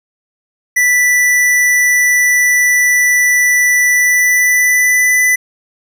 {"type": "tone with pitch glide", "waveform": "square", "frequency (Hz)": [1974, 1995.8], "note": ["B6", "B6"], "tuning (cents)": [-1, 18], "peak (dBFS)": -9, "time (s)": [0.76, 5.36], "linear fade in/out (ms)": 10, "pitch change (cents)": 19, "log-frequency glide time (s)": [3.92, 5.24], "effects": []}